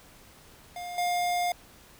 square tone with level steps, 708 Hz, F5, 23 cents sharp, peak -36 / -26 dBFS, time 0.76-1.52 s, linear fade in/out 2 ms, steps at 0.98 s, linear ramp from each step 2 ms, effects pink hiss -54 dBFS RMS until 1.99 s

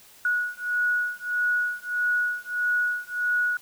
sine beating tone pair, 1460 / 1461.6 Hz, F#6 / F#6, -24 / -22 cents, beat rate 1.6 Hz, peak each -26 dBFS, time 0.25-3.57 s, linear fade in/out 2 ms, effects white hiss -52 dBFS RMS until 3.61 s

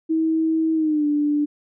sine tone with pitch glide, 321 to 294.4 Hz, E4 to D4, -46 to +4 cents, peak -17 dBFS, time 0.09-1.46 s, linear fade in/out 20 ms, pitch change -150 cents, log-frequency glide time 0.74-1.06 s, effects none

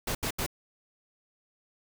pink noise bursts, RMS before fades -31 dBFS, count 3, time 0.07-0.464 s, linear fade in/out 5 ms, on 80 ms, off 77 ms, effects none

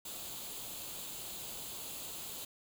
white noise with comb filter, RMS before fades -44 dBFS, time 0.05-2.45 s, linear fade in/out 5 ms, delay 0.27 ms, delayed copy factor +0.6, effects none

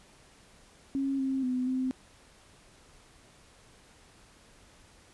sine tone with pitch steps, 272.9 / 266.6 / 252.9 / 258.6 Hz, C#4 / C4 / B3 / C4, -27 / +33 / +41 / -20 cents, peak -27 dBFS, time 0.95-1.91 s, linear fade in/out 0 ms, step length 240 ms, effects pink hiss -58 dBFS RMS until 5.13 s + resampled to 24000 Hz

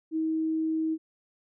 sine tone, 318.6 Hz, D#4, 41 cents sharp, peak -25 dBFS, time 0.11-0.98 s, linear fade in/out 50 ms, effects none

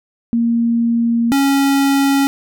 sine / square tone pair in turn, 233.1 / 276.5 Hz, A#3 / C#4, 0 / -4 cents, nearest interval minor third, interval 296 cents, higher second, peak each -12 / -12 dBFS, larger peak neither, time 0.33-1.32 / 1.32-2.27 s, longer first, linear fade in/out 0 ms, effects none

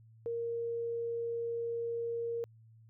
sine tone, 466.2 Hz, A#4, in tune, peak -33 dBFS, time 0.26-2.44 s, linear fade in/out 0 ms, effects added 112 Hz sine -56 dBFS peak until 2.89 s

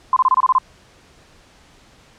sine tone bursts, 1034 Hz, C6, 21 cents flat, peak -10 dBFS, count 8, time 0.13-0.584 s, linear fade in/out 2 ms, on 34 ms, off 26 ms, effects pink hiss -50 dBFS RMS until 2.18 s + low-pass 7000 Hz 12 dB/octave

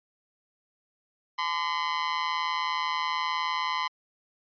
sawtooth tone with amplitude modulation, 1022 Hz, C6, 41 cents flat, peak -19 dBFS, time 1.38-3.88 s, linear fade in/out 10 ms, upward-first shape sine, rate 159 Hz, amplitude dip 85%, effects resampled to 11025 Hz

